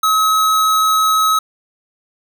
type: tone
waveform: square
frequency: 1281 Hz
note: E6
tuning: 50 cents flat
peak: -12 dBFS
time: 0.03-1.39 s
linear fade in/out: 5 ms
effects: none